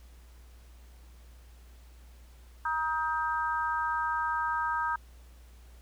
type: harmonic tone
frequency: 315 Hz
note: D#4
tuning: 21 cents sharp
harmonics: 3 / 4 / 5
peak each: -31 / -32 / -33 dBFS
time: 2.65-4.96 s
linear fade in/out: 5 ms
effects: added 60 Hz sine -50 dBFS peak until 5.81 s + pink hiss -62 dBFS RMS until 5.81 s